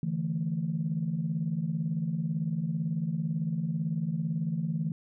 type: chord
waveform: sine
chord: D suspended second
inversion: none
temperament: equal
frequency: 146.83 / 164.81 / 220 Hz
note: D3 / E3 / A3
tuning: 0 / 0 / 0 cents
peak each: -34 / -29 / -35 dBFS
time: 0.03-4.92 s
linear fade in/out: 2 ms
effects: tanh soft clip ceiling -19 dBFS